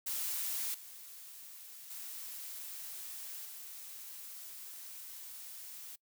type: noise with level steps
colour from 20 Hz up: blue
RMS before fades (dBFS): -37 / -51 / -45 / -48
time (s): 0.06-5.96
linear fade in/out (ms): 10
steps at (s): 0.74 / 1.9 / 3.45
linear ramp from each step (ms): 5
effects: noise-tail reverb RT60 0.1 s tail -23 dB re dry